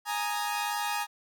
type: chord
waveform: sawtooth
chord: Ab suspended second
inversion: none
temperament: equal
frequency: 830.6 / 932.3 / 1244.5 Hz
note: Ab5 / Bb5 / Eb6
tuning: 0 / 0 / 0 cents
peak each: -28 / -30 / -33 dBFS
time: 0.05-1.07 s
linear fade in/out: 50 ms
effects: none